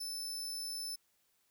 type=tone; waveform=sawtooth; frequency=5274 Hz; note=E8; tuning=in tune; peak=-36 dBFS; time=0-0.96 s; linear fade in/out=10 ms; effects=white hiss -75 dBFS RMS until 1.5 s